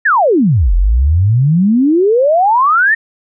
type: exponential two-way sweep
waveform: sine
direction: down then up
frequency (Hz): 1867 to 41.2 to 1867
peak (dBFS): -7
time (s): 0.05-2.95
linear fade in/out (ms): 10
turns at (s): 0.74
effects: none